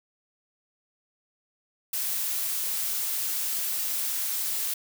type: noise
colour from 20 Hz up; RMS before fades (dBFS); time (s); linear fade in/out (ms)
blue; -29; 1.93-4.74; 5
effects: none